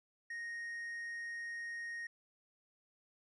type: tone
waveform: triangle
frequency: 1864.7 Hz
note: A#6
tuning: in tune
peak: -39 dBFS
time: 0.3-2.07 s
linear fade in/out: 5 ms
effects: resampled to 24000 Hz